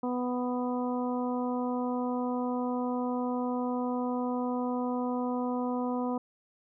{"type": "harmonic tone", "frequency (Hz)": 248, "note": "B3", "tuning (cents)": 7, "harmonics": [1, 2, 3, 4, 5], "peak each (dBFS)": [-30, -35, -38, -38, -45], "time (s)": [0.03, 6.18], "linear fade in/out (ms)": 5, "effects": []}